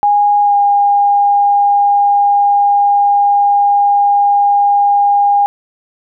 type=tone with pitch glide; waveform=sine; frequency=821 to 811.1 Hz; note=G#5 to G#5; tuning=-20 to -41 cents; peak=-7 dBFS; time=0.03-5.46 s; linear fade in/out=0 ms; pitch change=-21 cents; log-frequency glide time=0.42-0.55 s; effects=none